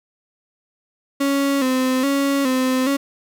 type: tone with vibrato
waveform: 35% pulse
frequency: 267.9 Hz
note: C4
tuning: 41 cents sharp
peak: -15 dBFS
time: 1.2-2.97 s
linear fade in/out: 10 ms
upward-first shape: square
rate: 1.2 Hz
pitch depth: 65 cents each way
effects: none